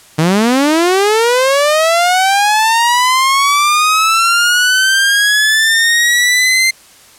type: linear sweep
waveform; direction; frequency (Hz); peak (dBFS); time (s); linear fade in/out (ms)
sawtooth; up; 150 to 2093; -5; 0.18-6.71; 10
effects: white hiss -42 dBFS RMS until 7.18 s + low-pass 11000 Hz 12 dB/octave